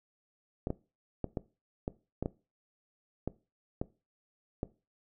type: clicks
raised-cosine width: 2 ms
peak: -19 dBFS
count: 10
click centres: 0.671 / 0.704 / 1.243 / 1.372 / 1.879 / 2.226 / 2.259 / 3.276 / 3.815 / 4.631 s
effects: noise-tail reverb RT60 0.3 s tail -19 dB re dry